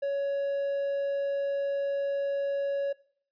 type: tone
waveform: triangle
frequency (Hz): 559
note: C#5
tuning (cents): +14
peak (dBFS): -25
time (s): 0.02-2.93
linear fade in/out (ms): 10
effects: noise-tail reverb RT60 0.6 s tail -21 dB re dry + resampled to 11025 Hz